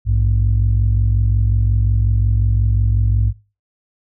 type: tone pair together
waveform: sine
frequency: 58.27 / 103.83 Hz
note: A#1 / G#2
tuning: 0 / 0 cents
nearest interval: minor seventh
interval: 1000 cents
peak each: -14 dBFS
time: 0.05-3.33 s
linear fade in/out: 50 ms
effects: noise-tail reverb RT60 0.3 s tail -20 dB re dry + tanh soft clip ceiling -7 dBFS